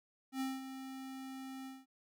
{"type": "tone with ADSR envelope", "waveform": "square", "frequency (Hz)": 264.7, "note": "C4", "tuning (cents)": 20, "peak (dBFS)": -35, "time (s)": [0.32, 1.86], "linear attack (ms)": 87, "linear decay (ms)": 200, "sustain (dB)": -10, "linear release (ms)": 200, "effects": []}